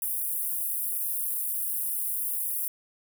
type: high-pass noise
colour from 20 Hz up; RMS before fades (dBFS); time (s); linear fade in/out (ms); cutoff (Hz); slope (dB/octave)
pink; -30; 0.02-2.68; 2; 10000; 48
effects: none